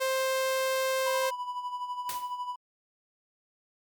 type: tone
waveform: sawtooth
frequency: 526 Hz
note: C5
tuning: 9 cents sharp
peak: -22 dBFS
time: 0-1.31 s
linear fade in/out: 20 ms
type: tone with tremolo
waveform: triangle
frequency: 987.8 Hz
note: B5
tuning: in tune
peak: -28 dBFS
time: 1.06-2.56 s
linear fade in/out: 10 ms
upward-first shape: sine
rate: 12 Hz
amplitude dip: 60%
type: noise with exponential decay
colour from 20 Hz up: white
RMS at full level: -34 dBFS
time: 2.09-2.38 s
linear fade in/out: 2 ms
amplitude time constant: 61 ms
effects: MP3 96 kbps